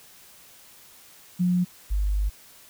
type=tone pair in turn; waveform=sine; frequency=179.2 / 50.29 Hz; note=F3 / G1; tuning=+45 / +45 cents; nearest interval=octave + minor seventh; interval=2200 cents; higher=first; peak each=-19 / -21 dBFS; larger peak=first; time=1.39-1.65 / 1.9-2.3 s; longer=second; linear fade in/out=20 ms; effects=white hiss -51 dBFS RMS until 2.69 s